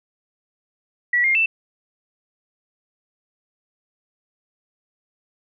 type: tone with pitch steps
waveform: sine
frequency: 1941 / 2121 / 2661 Hz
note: B6 / C7 / E7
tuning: -31 / +23 / +16 cents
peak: -15 dBFS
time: 1.13-1.46 s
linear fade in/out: 5 ms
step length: 110 ms
effects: none